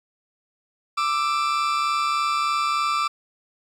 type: tone pair together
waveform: 40% pulse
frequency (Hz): 1179.7 / 1323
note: D6 / E6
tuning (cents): +7 / +6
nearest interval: major second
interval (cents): 199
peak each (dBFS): -21 / -25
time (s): 0.97-3.08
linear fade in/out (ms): 10
effects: low-pass 6000 Hz 12 dB/octave + 9-bit